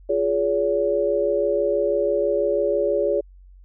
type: chord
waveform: sine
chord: Db major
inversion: first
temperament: equal with one note detuned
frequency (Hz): 349.2 / 415.3 / 568.3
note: F4 / Ab4 / Db5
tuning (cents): 0 / 0 / +43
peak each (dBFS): -26 / -22 / -21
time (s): 0.09-3.21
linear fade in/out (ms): 10
effects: added 46 Hz sine -44 dBFS peak until 3.64 s